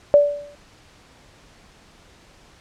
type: tone with exponential decay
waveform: sine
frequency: 580 Hz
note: D5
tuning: 22 cents flat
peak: -6 dBFS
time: 0.14-0.55 s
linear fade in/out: 0 ms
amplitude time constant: 89 ms
effects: pink hiss -51 dBFS RMS until 2.6 s + low-pass 7000 Hz 12 dB/octave